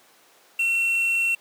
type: tone with quantisation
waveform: triangle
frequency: 2715 Hz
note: F7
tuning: 50 cents flat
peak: -18 dBFS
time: 0.59-1.35 s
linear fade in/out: 5 ms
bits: 7
effects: pink hiss -55 dBFS RMS until 1.4 s + high-pass 400 Hz 12 dB/octave